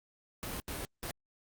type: noise bursts at uneven times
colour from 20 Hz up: pink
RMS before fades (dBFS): -39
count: 3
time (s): 0.43-0.6 / 0.68-0.85 / 1.03-1.11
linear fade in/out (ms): 0
effects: Opus 48 kbps